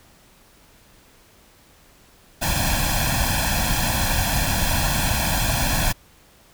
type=noise with comb filter; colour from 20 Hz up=pink; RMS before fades=-21 dBFS; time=2.41-5.93 s; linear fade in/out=20 ms; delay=1.2 ms; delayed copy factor=+0.95; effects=pink hiss -53 dBFS RMS until 6.53 s